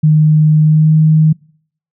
sine tone with pitch glide, 154 to 156.42 Hz, D#3 to D#3, -17 to +10 cents, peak -5 dBFS, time 0.03-1.33 s, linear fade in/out 10 ms, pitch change +27 cents, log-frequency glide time 0.62-0.94 s, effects noise-tail reverb RT60 0.6 s tail -26 dB re dry

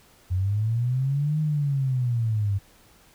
sine linear two-way sweep, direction up then down, 88.3 to 155.56 to 96.7 Hz, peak -21 dBFS, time 0.3-2.59 s, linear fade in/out 20 ms, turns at 1.4 s, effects pink hiss -56 dBFS RMS until 3.14 s

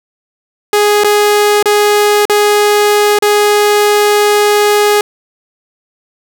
sawtooth tone with dropouts, 415.3 Hz, G#4, in tune, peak -3 dBFS, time 0.73-5.01 s, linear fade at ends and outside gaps 2 ms, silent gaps 1.037-1.044 / 1.627-1.657 / 2.254-2.297 / 3.188-3.223 s, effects none

